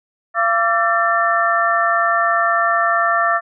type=tone cluster; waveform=sine; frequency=683 / 1160 / 1349 / 1784 Hz; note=F5 / D6 / E6 / A6; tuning=-39 / -22 / +40 / +23 cents; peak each=-19 dBFS; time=0.34-3.41 s; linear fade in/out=50 ms; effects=none